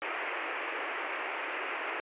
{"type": "band-pass noise", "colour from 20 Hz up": "white", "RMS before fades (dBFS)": -36, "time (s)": [0.02, 2], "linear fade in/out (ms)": 0, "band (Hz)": [320, 2600], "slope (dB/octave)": 48, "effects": ["resampled to 8000 Hz"]}